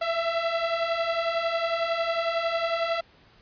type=beating tone pair; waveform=sawtooth; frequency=660 / 671 Hz; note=E5 / E5; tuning=+2 / +31 cents; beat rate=11 Hz; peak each=-26 / -22 dBFS; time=0.01-3.01 s; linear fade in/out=10 ms; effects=pink hiss -57 dBFS RMS until 3.41 s + resampled to 11025 Hz